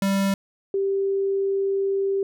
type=tone pair in turn; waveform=square / sine; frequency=196 / 392 Hz; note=G3 / G4; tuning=0 / 0 cents; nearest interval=octave; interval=1200 cents; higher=second; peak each=-20 dBFS; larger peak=neither; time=0.02-0.34 / 0.74-2.23 s; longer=second; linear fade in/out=2 ms; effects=none